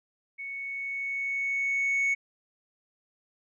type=tone with level ramp; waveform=sine; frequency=2217 Hz; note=C#7; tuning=in tune; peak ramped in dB=-35 to -20 dBFS; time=0.38-2.15 s; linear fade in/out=20 ms; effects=tanh soft clip ceiling -22 dBFS